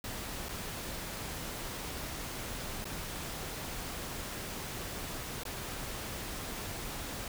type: noise with dropouts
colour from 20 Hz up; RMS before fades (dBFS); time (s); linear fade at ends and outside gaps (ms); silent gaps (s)
pink; -40; 0.04-7.28; 2; 0.486-0.491 / 2.844-2.853 / 5.435-5.452
effects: none